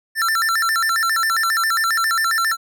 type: tone with vibrato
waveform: square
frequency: 1553 Hz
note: G6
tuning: 17 cents flat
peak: -17 dBFS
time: 0.15-2.57 s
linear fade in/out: 50 ms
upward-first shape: square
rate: 7.4 Hz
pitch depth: 240 cents each way
effects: none